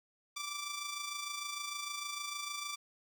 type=tone with amplitude modulation; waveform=10% pulse; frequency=1170 Hz; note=D6; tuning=7 cents flat; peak=-28 dBFS; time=0.36-2.76 s; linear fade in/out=10 ms; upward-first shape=sine; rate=26.6 Hz; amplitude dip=50%; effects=none